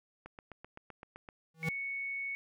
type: click train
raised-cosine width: 0.5 ms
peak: -32 dBFS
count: 9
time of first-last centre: 0.26-1.288 s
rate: 7.78 Hz
type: tone with exponential growth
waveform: square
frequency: 161.5 Hz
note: E3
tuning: 35 cents flat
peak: -30 dBFS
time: 1.54-1.69 s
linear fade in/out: 5 ms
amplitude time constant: 31 ms
type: tone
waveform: sine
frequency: 2217 Hz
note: C#7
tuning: in tune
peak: -35 dBFS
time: 1.63-2.35 s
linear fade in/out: 0 ms
effects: none